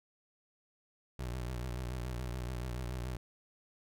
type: tone with vibrato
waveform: 25% pulse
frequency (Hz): 61.7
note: B1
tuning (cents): -1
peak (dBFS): -33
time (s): 1.19-3.17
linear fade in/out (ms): 5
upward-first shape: sine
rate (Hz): 7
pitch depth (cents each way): 85
effects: none